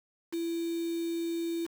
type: tone with quantisation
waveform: sine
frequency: 334.9 Hz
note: E4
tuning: 27 cents sharp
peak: -30 dBFS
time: 0.32-1.67 s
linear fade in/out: 20 ms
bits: 7
effects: none